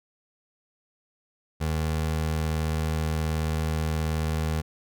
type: tone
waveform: 25% pulse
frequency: 78.7 Hz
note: D#2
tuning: 20 cents sharp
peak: -21 dBFS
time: 1.6-4.62 s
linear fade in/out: 20 ms
effects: none